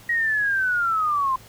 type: linear sweep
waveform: sine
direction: down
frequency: 1902 to 1028 Hz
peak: -19 dBFS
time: 0.09-1.36 s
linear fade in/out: 5 ms
effects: added 110 Hz sine -52 dBFS peak until 1.48 s + pink hiss -48 dBFS RMS until 1.48 s